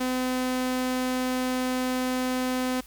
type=tone; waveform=sawtooth; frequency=254.7 Hz; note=C4; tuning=46 cents flat; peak=-21 dBFS; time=0-2.81 s; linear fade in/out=10 ms; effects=added 50 Hz sine -50 dBFS peak until 2.86 s + white hiss -52 dBFS RMS until 2.86 s